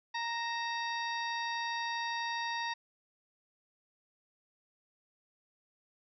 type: harmonic tone with a mistuned harmonic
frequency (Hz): 932.3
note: A#5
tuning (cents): 0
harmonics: 1 / 2 / 3 / 4 / 5 / 6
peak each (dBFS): -36 / -38 / -46 / -43 / -46 / -49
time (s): 0.14-2.74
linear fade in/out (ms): 10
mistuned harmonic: 3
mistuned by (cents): -97
effects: none